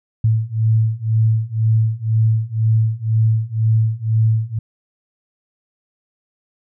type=beating tone pair; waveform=sine; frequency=110 / 112 Hz; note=A2 / A2; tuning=0 / +31 cents; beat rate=2 Hz; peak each=-17 / -16 dBFS; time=0.24-4.59 s; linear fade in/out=5 ms; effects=none